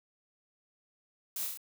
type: noise with echo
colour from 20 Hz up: blue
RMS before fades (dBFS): -37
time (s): 1.36-1.45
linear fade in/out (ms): 2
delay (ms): 31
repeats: 4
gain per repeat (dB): -2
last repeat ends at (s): 1.574
effects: none